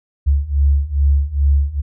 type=beating tone pair; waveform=sine; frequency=69.3 / 71.7 Hz; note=C#2 / D2; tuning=0 / -41 cents; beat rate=2.4 Hz; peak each=-16 / -14 dBFS; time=0.26-1.82 s; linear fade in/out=20 ms; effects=none